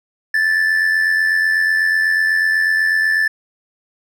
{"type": "tone with amplitude modulation", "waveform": "triangle", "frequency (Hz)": 1754, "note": "A6", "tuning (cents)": -6, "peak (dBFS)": -9, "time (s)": [0.34, 3.28], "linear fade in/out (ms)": 5, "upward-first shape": "sine", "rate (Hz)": 88.1, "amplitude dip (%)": 50, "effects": []}